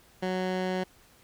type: tone with low-pass filter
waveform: 15% pulse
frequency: 185 Hz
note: F#3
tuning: in tune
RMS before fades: -30 dBFS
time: 0.22-0.84 s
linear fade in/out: 10 ms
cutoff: 4300 Hz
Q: 0.64
effects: pink hiss -59 dBFS RMS until 1.23 s